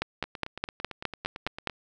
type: two click trains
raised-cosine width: 0.3 ms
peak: -21 / -11 dBFS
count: 14 / 9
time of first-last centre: 0.24-1.697 / 0.02-1.673 s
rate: 8.92 / 4.84 Hz
effects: none